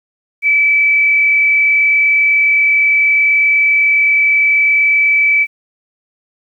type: tone with frequency modulation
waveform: sine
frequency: 2304 Hz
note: D7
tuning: 34 cents flat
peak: -8 dBFS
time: 0.42-5.47 s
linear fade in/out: 50 ms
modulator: 39.3 Hz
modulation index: 0.6
effects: 8-bit